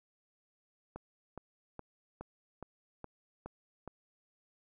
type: click train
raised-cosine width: 1 ms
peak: -29 dBFS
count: 8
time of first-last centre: 0.96-3.877 s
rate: 2.4 Hz
effects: none